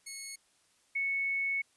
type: tone pair in turn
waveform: 5% pulse / sine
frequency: 2190 / 2209 Hz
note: C#7 / C#7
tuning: -22 / -7 cents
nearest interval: unison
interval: 15 cents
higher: second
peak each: -29 / -29 dBFS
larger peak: neither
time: 0.06-0.36 / 0.95-1.62 s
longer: second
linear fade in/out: 10 ms
effects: white hiss -69 dBFS RMS until 1.76 s + resampled to 24000 Hz